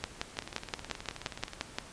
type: two click trains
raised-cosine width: 0.2 ms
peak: -23 / -14 dBFS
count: 23 / 11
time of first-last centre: 0.37-1.534 / 0.04-1.785 s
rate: 18.9 / 5.73 Hz
effects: pink hiss -50 dBFS RMS until 1.92 s + resampled to 22050 Hz